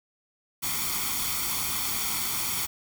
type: noise with comb filter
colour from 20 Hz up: white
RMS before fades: -29 dBFS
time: 0.62-2.67 s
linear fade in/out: 20 ms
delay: 0.89 ms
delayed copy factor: +0.7
effects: none